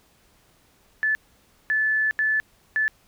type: tone bursts at uneven times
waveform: sine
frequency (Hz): 1740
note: A6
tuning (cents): -20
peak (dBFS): -19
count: 4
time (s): 1.03-1.15 / 1.7-2.11 / 2.19-2.4 / 2.76-2.88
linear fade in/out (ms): 0
effects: pink hiss -60 dBFS RMS until 3.07 s

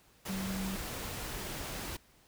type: tone in noise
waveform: sine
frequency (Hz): 191.5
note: G3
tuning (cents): -40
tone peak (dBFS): -35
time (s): 0.29-0.76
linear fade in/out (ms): 10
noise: pink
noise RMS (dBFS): -40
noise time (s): 0.25-1.97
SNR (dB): +2
effects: pink hiss -64 dBFS RMS until 2.27 s

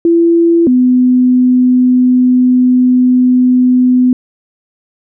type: tone pair in turn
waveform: sine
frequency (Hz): 337.1 / 251.5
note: E4 / B3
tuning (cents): +39 / +32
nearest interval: perfect fourth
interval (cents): 507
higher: first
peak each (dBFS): -5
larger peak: neither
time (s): 0.05-0.67 / 0.67-4.13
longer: second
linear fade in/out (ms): 2
effects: none

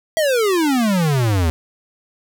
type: exponential sweep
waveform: square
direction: down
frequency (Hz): 659.3 to 77.78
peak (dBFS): -15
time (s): 0.17-1.5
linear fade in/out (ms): 0
effects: none

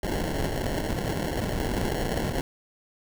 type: noise with sample-and-hold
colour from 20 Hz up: pink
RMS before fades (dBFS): -28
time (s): 0.03-2.41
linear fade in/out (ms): 2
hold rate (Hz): 1225
effects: none

